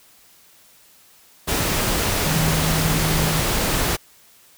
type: tone in noise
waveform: sine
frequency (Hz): 158.5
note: D#3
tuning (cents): +32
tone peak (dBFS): -21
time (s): 2.25-3.42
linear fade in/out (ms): 20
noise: pink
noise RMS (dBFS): -21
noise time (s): 1.47-3.97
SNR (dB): -3
effects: white hiss -52 dBFS RMS until 4.57 s